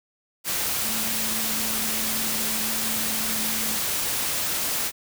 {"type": "tone in noise", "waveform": "sine", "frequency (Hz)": 220, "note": "A3", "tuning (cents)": 0, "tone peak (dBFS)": -35, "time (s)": [0.82, 3.8], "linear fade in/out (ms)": 50, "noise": "white", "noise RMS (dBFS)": -26, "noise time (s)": [0.44, 4.92], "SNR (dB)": -12, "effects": []}